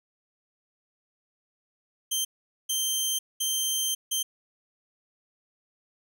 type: tone bursts at uneven times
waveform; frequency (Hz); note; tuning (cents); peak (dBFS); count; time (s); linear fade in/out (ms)
15% pulse; 3136; G7; 0; -18; 4; 2.11-2.25 / 2.69-3.19 / 3.4-3.95 / 4.11-4.23; 10
effects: none